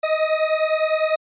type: beating tone pair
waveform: 40% pulse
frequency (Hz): 622.3 / 632.2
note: D#5 / D#5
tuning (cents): 0 / +27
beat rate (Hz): 9.9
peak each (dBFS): -20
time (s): 0.03-1.16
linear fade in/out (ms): 10
effects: resampled to 8000 Hz